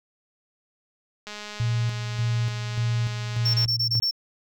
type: click train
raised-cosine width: 0.2 ms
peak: -20 dBFS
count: 498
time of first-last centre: 1.27-3.648 s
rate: 209 Hz
type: tone with tremolo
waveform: sine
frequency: 116.54 Hz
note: A#2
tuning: in tune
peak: -21 dBFS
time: 1.6-4 s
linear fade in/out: 0 ms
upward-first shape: square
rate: 1.7 Hz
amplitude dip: 55%
type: tone bursts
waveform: triangle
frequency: 5430 Hz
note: F8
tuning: 50 cents flat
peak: -20 dBFS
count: 6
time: 3.45-4.111 s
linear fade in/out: 10 ms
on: 91 ms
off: 23 ms
effects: none